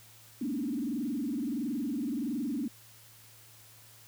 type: tone with frequency modulation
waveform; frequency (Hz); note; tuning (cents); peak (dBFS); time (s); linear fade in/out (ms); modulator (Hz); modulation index
sine; 263; C4; +9; -30; 0.41-2.68; 5; 21.5; 2
effects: added 111 Hz sine -60 dBFS peak until 4.07 s + white hiss -56 dBFS RMS until 4.07 s